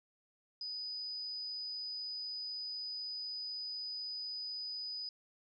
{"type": "tone", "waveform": "sine", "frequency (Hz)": 4978, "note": "D#8", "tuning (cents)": 0, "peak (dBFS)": -39, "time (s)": [0.61, 5.09], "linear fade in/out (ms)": 2, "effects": []}